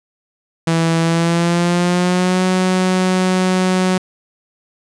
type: tone with pitch glide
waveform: sawtooth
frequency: 164.81 to 184.99 Hz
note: E3 to F#3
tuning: 0 to 0 cents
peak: -9 dBFS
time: 0.67-3.98 s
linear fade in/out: 5 ms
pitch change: +200 cents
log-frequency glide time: 1.01-2.43 s
effects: resampled to 22050 Hz

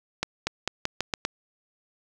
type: accelerating click train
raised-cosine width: 0.2 ms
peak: -8 dBFS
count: 7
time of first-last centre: 0.23-1.251 s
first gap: 240 ms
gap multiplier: 0.86
effects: none

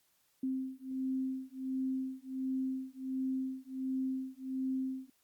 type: beating tone pair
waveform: sine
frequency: 261.6 / 263 Hz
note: C4 / C4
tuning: 0 / +9 cents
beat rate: 1.4 Hz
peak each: -37 / -37 dBFS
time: 0.43-5.1 s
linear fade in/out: 5 ms
effects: white hiss -73 dBFS RMS until 5.23 s + Opus 48 kbps

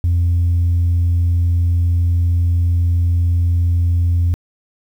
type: tone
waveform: sine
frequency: 86.3 Hz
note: F2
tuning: 20 cents flat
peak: -10 dBFS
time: 0.04-4.34 s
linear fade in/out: 0 ms
effects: tanh soft clip ceiling -10 dBFS + 8-bit

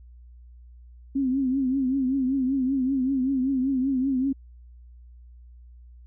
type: tone with vibrato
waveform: sine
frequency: 264.5 Hz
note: C4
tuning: 19 cents sharp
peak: -21 dBFS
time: 1.15-4.33 s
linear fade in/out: 10 ms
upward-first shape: triangle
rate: 5.2 Hz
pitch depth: 100 cents each way
effects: added 60 Hz sine -45 dBFS peak until 6.06 s

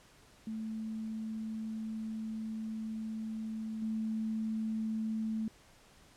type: tone with level steps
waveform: sine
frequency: 220 Hz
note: A3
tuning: in tune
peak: -36 / -32 dBFS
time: 0.47-5.48 s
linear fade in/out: 2 ms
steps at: 3.82 s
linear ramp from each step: 2 ms
effects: pink hiss -61 dBFS RMS until 6.16 s + low-pass 10000 Hz 12 dB/octave

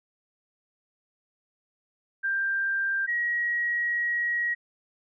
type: tone pair in turn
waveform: sine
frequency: 1584 / 1902.1 Hz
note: G6 / A#6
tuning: +18 / +34 cents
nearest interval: minor third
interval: 316 cents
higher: second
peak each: -24 dBFS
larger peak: neither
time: 2.23-3.07 / 3.07-4.55 s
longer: second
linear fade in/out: 20 ms
effects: none

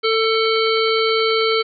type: harmonic tone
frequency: 445.3 Hz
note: A4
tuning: 21 cents sharp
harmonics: 1 / 3 / 5 / 7 / 9 / 10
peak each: -17 / -22 / -24 / -25 / -27 / -27 dBFS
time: 0.03-1.63 s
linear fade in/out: 20 ms
effects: none

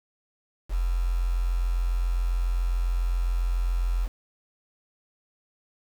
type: tone with quantisation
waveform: sine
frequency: 43.65 Hz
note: F1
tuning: in tune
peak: -22 dBFS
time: 0.69-4.09 s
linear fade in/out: 50 ms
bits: 7
effects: none

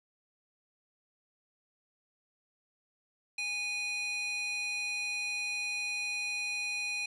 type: tone with high-pass filter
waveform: square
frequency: 824 Hz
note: G#5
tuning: 14 cents flat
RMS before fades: -35 dBFS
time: 3.38-7.06 s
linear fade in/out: 5 ms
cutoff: 2800 Hz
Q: 5.4
effects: resampled to 24000 Hz

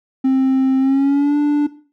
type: tone with pitch glide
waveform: triangle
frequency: 264.2 to 293.1 Hz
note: C4 to D4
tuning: +17 to -3 cents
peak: -9 dBFS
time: 0.24-1.67 s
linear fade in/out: 10 ms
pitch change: +180 cents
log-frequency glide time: 0.79-1.37 s
effects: noise-tail reverb RT60 0.4 s tail -17 dB re dry + tanh soft clip ceiling -5 dBFS

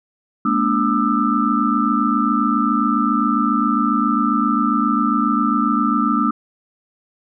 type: tone cluster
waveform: sine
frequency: 212.4 / 239.8 / 292.2 / 1204 / 1319 Hz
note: G#3 / A#3 / D4 / D6 / E6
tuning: +39 / +49 / -9 / +43 / +1 cents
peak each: -21 dBFS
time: 0.45-6.31 s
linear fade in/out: 5 ms
effects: none

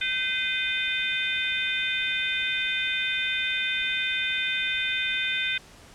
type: harmonic tone with a mistuned harmonic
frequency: 513 Hz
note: C5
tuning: 34 cents flat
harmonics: 3 / 4 / 5 / 6 / 7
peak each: -31 / -32 / -29 / -35 / -30 dBFS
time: 0.01-5.58 s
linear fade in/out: 5 ms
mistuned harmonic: 5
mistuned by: -61 cents
effects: pink hiss -50 dBFS RMS until 5.94 s + low-pass 9000 Hz 12 dB/octave

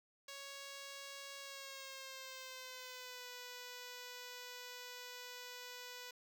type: tone with pitch glide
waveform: 5% pulse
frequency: 554.4 to 493.9 Hz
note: C#5 to B4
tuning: 0 to 0 cents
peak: -37 dBFS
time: 0.28-6.11 s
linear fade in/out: 5 ms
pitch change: -200 cents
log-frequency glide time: 1.4-3.28 s
effects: none

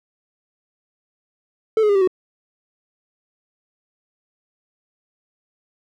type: tone with pitch steps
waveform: triangle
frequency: 440.6 / 421.9 / 404 / 386.9 / 370.5 Hz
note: A4 / G#4 / G#4 / G4 / F#4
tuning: +2 / +27 / -48 / -23 / +2 cents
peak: -11 dBFS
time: 1.77-2.075 s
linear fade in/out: 2 ms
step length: 61 ms
effects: none

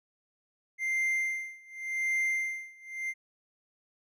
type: tone with tremolo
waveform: triangle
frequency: 2093 Hz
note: C7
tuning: in tune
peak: -24 dBFS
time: 0.78-3.14 s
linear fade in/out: 50 ms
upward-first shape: sine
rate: 0.88 Hz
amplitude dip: 95%
effects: none

